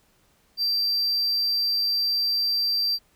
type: tone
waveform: triangle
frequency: 4699 Hz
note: D8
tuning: in tune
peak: -20 dBFS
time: 0.57-2.99 s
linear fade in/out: 50 ms
effects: pink hiss -63 dBFS RMS until 3.15 s